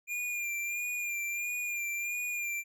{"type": "tone with vibrato", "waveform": "square", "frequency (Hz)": 2404, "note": "D7", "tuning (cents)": 40, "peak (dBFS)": -33, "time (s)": [0.07, 2.64], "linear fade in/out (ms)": 50, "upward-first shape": "sine", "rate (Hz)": 1.5, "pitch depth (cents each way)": 36, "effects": []}